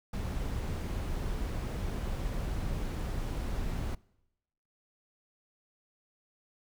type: noise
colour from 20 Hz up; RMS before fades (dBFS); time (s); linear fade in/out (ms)
brown; -34; 0.13-3.95; 5
effects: noise-tail reverb RT60 0.9 s tail -24 dB re dry